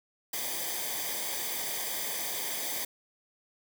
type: noise with comb filter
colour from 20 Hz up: white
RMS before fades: -34 dBFS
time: 0.33-2.85 s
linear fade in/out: 5 ms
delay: 0.73 ms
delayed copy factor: -0.75
effects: none